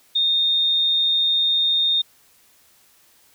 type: tone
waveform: sine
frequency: 3667 Hz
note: A#7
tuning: 29 cents flat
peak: -16 dBFS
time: 0.15-2.02 s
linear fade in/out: 10 ms
effects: white hiss -56 dBFS RMS until 3.34 s